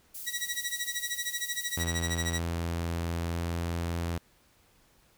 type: high-pass noise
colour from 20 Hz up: pink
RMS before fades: -41 dBFS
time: 0.14-1.84 s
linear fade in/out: 10 ms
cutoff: 11000 Hz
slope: 12 dB/octave
type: tone with tremolo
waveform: 15% pulse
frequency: 1925 Hz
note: B6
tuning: 45 cents flat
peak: -23 dBFS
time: 0.26-2.4 s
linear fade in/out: 20 ms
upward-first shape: sine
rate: 13 Hz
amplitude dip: 90%
type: tone with pitch glide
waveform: sawtooth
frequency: 84.4 to 84.94 Hz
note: E2 to F2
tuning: +41 to -48 cents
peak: -26 dBFS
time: 1.77-4.18 s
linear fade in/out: 5 ms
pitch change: +11 cents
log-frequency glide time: 3.31-3.36 s
effects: pink hiss -64 dBFS RMS until 5.17 s